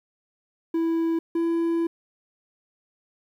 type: tone pair in turn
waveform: triangle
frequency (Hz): 329.6 / 334.2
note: E4 / E4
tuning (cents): 0 / +24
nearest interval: unison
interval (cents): 24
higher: second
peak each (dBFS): -19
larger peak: neither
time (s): 0.74-1.19 / 1.35-1.87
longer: second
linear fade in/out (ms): 5
effects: 10-bit